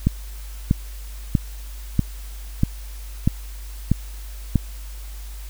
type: click train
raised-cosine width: 5 ms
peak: -3 dBFS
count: 8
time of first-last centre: 0.07-4.557 s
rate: 1.56 Hz
effects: added 50 Hz sine -32 dBFS peak until 5.49 s + white hiss -45 dBFS RMS until 5.49 s